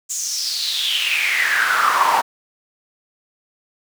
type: noise with high-pass filter sweep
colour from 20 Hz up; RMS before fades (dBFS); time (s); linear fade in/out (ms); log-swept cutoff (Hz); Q
brown; -19; 0.09-2.22; 20; 7200 to 860; 6.7
effects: none